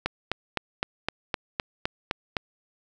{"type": "click train", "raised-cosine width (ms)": 0.3, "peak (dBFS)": -9, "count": 10, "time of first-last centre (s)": [0.06, 2.368], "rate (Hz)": 3.9, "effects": []}